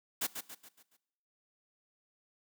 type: noise with echo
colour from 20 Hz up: white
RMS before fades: -33 dBFS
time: 0.21-0.27 s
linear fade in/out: 10 ms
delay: 140 ms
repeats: 5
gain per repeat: -7 dB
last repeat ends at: 0.97 s
effects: noise-tail reverb RT60 0.9 s tail -20 dB re dry + high-pass 150 Hz 12 dB/octave